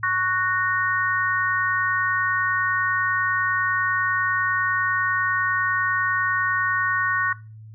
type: chord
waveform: sine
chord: F# major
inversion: second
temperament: just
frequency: 1110 / 1480 / 1850 Hz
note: C#6 / F#6 / A#6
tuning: +2 / 0 / -14 cents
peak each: -24 dBFS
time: 0.03-7.33 s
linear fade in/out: 5 ms
effects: noise-tail reverb RT60 0.3 s tail -19 dB re dry + added 109 Hz sine -39 dBFS peak until 7.74 s